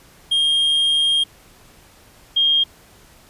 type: tone pair in turn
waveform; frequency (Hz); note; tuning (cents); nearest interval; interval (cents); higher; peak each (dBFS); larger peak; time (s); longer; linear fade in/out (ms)
triangle / sine; 3226 / 3226; G7 / G7; +49 / +49; unison; 0; neither; -13; neither; 0.31-1.24 / 2.36-2.64; first; 10
effects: pink hiss -49 dBFS RMS until 3.29 s + resampled to 32000 Hz